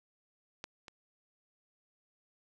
clicks, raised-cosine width 0.2 ms, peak -23 / -30 dBFS, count 2, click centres 0.641 / 0.882 s, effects none

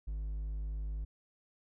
triangle tone with hard clipping, 51.91 Hz, G#1, in tune, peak -36 dBFS, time 0.07-1.05 s, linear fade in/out 10 ms, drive 6 dB, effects none

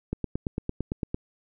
click train, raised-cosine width 3 ms, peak -15 dBFS, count 10, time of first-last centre 0.13-1.145 s, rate 8.87 Hz, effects none

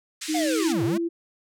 white band-pass noise, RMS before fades -34 dBFS, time 0.21-0.73 s, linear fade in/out 10 ms, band 1700 to 8400 Hz, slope 24 dB/octave
sine tone with pitch glide, 311.1 to 337.3 Hz, D#4 to E4, 0 to +40 cents, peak -23 dBFS, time 0.28-1.09 s, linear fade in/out 20 ms, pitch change +140 cents, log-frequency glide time 0.4-0.88 s
square linear two-way sweep, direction down then up, 743 to 100.5 to 230.5 Hz, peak -26 dBFS, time 0.34-0.98 s, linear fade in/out 10 ms, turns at 0.84 s
effects none

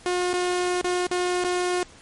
sawtooth tone with dropouts, 358.8 Hz, F4, 47 cents sharp, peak -18 dBFS, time 0.06-1.83 s, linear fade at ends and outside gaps 1 ms, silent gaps 0.332-0.337 / 0.813-0.844 / 1.068-1.112 / 1.44-1.446 s, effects pink hiss -49 dBFS RMS until 2.01 s + MP3 48 kbps

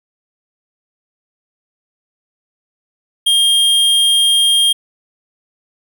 square tone, 3220 Hz, G7, 46 cents sharp, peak -10 dBFS, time 3.26-4.73 s, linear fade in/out 10 ms, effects none

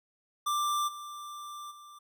square tone with level steps, 1181 Hz, D6, 9 cents sharp, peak -28 / -41 / -49 dBFS, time 0.46-1.99 s, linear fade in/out 10 ms, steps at 0.87 / 1.7 s, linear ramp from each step 20 ms, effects none

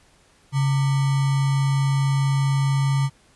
sine tone with sample-and-hold, 137.7 Hz, C#3, 11 cents flat, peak -17 dBFS, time 0.52-3.1 s, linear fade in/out 50 ms, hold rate 1050 Hz, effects pink hiss -57 dBFS RMS until 3.35 s + resampled to 24000 Hz

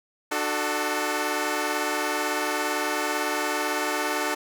10% pulse chord, D major, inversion none, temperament equal with one note detuned, 299.3 / 370 / 440 Hz, D4 / F#4 / A4, +33 / 0 / 0 cents, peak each -20 / -22 / -21 dBFS, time 0.31-4.35 s, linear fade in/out 10 ms, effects none

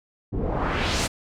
pink noise with low-pass filter sweep, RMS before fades -25 dBFS, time 0.32-1.08 s, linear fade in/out 20 ms, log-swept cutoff 280 to 9600 Hz, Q 1.3, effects none

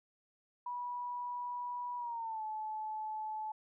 sine tone with pitch glide, 976 to 864.5 Hz, B5 to A5, -21 to -31 cents, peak -37 dBFS, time 0.66-3.52 s, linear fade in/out 5 ms, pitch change -210 cents, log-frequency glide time 1.97-2.43 s, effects none

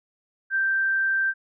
sine tone, 1568 Hz, G6, in tune, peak -20 dBFS, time 0.5-1.34 s, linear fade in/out 50 ms, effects none

